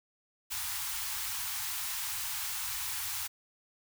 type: band-stop noise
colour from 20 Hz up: white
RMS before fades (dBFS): -36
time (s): 0.5-3.28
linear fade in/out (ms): 20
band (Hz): 120 to 780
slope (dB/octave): 96
effects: none